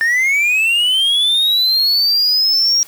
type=linear sweep; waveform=triangle; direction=up; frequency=1784 to 5660 Hz; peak=-10 dBFS; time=0.01-2.83 s; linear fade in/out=0 ms; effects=white hiss -41 dBFS RMS until 2.87 s